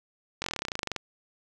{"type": "slowing click train", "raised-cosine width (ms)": 0.2, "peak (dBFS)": -13, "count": 18, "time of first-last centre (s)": [0.42, 0.963], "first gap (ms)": 21, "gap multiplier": 1.05, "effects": []}